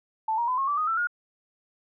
sine tone with pitch steps, 880 / 943.2 / 1010.9 / 1083.4 / 1161.2 / 1244.5 / 1333.8 / 1429.6 Hz, A5 / A#5 / B5 / C#6 / D6 / D#6 / E6 / F6, 0 / +20 / +40 / -40 / -20 / 0 / +20 / +40 cents, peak -23 dBFS, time 0.28-1.072 s, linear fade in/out 5 ms, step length 99 ms, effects none

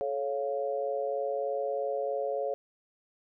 sine chord, A augmented, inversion none, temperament equal with one note detuned, 431.2 / 554.4 / 698.5 Hz, A4 / C#5 / E#5, -35 / 0 / 0 cents, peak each -34 / -31 / -36 dBFS, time 0.01-2.54 s, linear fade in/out 0 ms, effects none

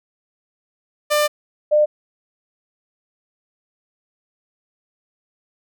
sawtooth / sine tone pair in turn, 596 / 601.2 Hz, D5 / D5, +25 / +40 cents, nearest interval unison, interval 15 cents, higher second, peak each -11 dBFS, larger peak neither, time 1.1-1.28 / 1.71-1.86 s, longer first, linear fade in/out 20 ms, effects none

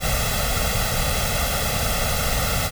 pink noise with comb filter, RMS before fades -22 dBFS, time 0-2.71 s, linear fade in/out 50 ms, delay 1.5 ms, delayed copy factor +1, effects none

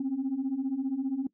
sine beating tone pair, 256.9 / 271.9 Hz, C4 / C#4, -32 / -33 cents, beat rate 15 Hz, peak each -32 / -28 dBFS, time 0-1.27 s, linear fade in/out 5 ms, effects noise-tail reverb RT60 0.1 s tail -20 dB re dry + tanh soft clip ceiling -23 dBFS

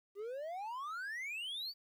triangle exponential sweep, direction up, 388.5 to 4699 Hz, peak -38 dBFS, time 0.15-1.74 s, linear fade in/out 50 ms, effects 12-bit

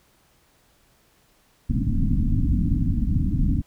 pink low-pass noise, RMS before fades -21 dBFS, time 1.69-3.62 s, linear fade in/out 10 ms, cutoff 290 Hz, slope 96 dB/octave, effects pink hiss -61 dBFS RMS until 3.66 s

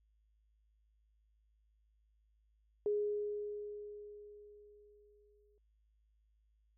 sine tone with exponential decay, 415.3 Hz, G#4, in tune, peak -30 dBFS, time 2.86-5.58 s, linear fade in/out 1 ms, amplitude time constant 590 ms, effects added 53 Hz sine -70 dBFS peak until 6.77 s

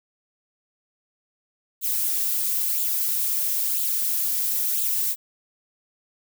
violet noise with flanger, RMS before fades -24 dBFS, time 1.81-5.16 s, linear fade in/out 50 ms, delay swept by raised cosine 0.26 to 4.16 ms, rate 1 Hz, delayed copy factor +0.55, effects none

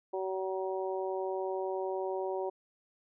harmonic tone, 189.3 Hz, F#3, 40 cents sharp, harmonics 2 / 3 / 4 / 5, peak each -34 / -38 / -40 / -42 dBFS, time 0.13-2.5 s, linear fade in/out 10 ms, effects none

